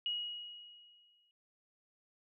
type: tone with exponential decay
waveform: sine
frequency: 2898 Hz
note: F#7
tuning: 37 cents flat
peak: -32 dBFS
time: 0.06-1.31 s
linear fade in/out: 1 ms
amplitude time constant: 270 ms
effects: none